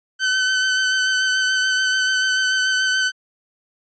sawtooth tone with vibrato, 1523 Hz, F#6, 50 cents sharp, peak -13 dBFS, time 0.19-3.12 s, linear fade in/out 50 ms, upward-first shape sine, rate 6.9 Hz, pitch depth 18 cents each way, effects resampled to 16000 Hz

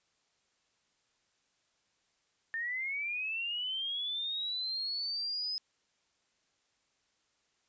sine linear sweep, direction up, 1790 to 5090 Hz, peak -33 dBFS, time 2.54-5.58 s, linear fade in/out 0 ms, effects white hiss -75 dBFS RMS until 7.68 s + resampled to 16000 Hz

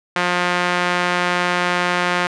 sawtooth tone with band-pass filter, 177.6 Hz, F3, 29 cents sharp, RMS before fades -19 dBFS, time 0.16-2.27 s, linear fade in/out 2 ms, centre 1700 Hz, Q 0.95, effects resampled to 24000 Hz

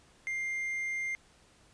triangle tone with quantisation, 2100 Hz, C7, 6 cents sharp, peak -30 dBFS, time 0.27-1.15 s, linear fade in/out 0 ms, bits 9, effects pink hiss -62 dBFS RMS until 1.73 s + resampled to 22050 Hz

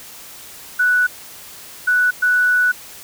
sine tone bursts at uneven times, 1480 Hz, F#6, in tune, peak -12 dBFS, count 3, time 0.79-1.07 / 1.87-2.11 / 2.22-2.72 s, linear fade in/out 10 ms, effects white hiss -38 dBFS RMS until 3.03 s

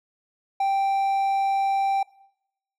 triangle tone, 784 Hz, G5, in tune, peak -18 dBFS, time 0.6-2.03 s, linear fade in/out 5 ms, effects noise-tail reverb RT60 0.8 s tail -22 dB re dry

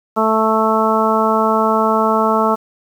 harmonic tone, 220 Hz, A3, in tune, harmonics 1 / 2 / 3 / 4 / 5 / 6, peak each -19 / -19 / -19 / -19 / -19 / -19 dBFS, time 0.16-2.56 s, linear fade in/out 20 ms, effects 7-bit

